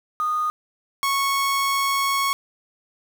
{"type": "tone pair in turn", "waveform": ["sine", "sawtooth"], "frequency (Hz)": [1232, 1103.4], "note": ["D#6", "C#6"], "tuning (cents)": [-17, -8], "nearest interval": "major second", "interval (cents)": 191, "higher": "first", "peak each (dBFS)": [-20, -16], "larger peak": "second", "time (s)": [[0.2, 0.5], [1.03, 2.33]], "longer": "second", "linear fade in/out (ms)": 0, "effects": ["7-bit"]}